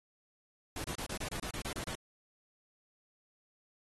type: noise bursts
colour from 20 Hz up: pink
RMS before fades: -40 dBFS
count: 11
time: 0.76-1.952 s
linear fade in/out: 2 ms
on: 82 ms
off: 29 ms
effects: AAC 32 kbps